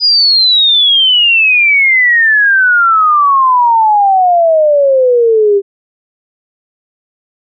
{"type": "exponential sweep", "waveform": "sine", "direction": "down", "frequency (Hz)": [4978, 392], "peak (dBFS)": -5, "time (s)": [0, 5.62], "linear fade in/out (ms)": 50, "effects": []}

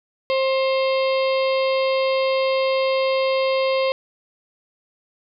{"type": "harmonic tone with a mistuned harmonic", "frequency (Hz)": 530, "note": "C5", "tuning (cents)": 22, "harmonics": [1, 2, 4, 5, 6, 7, 8, 9], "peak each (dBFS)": [-18, -27, -30, -32, -34, -37, -37, -37], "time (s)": [0.3, 3.92], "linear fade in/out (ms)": 0, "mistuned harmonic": 5, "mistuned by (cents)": 15, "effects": []}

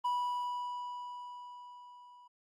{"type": "tone with level ramp", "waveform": "triangle", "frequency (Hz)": 981, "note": "B5", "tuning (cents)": -12, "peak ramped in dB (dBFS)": [-27, -53], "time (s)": [0.04, 2.28], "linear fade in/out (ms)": 10, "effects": ["Opus 24 kbps"]}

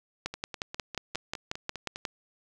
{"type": "two click trains", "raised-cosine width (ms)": 0.2, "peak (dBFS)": [-20, -14], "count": [9, 11], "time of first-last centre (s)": [[0.34, 1.959], [0.26, 2.052]], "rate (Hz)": [4.94, 5.58], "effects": []}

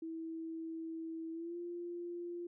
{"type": "tone with pitch glide", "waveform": "sine", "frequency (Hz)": [325.7, 347.1], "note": ["E4", "F4"], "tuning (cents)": [-21, -11], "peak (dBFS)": -40, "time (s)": [0.02, 2.47], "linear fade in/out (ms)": 5, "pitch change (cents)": 110, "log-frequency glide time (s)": [1.32, 1.57], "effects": []}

